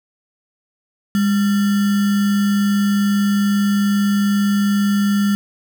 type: tone with sample-and-hold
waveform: sine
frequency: 202.6 Hz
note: G#3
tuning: 43 cents flat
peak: -13 dBFS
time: 1.15-5.35 s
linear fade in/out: 0 ms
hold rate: 1575 Hz
effects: none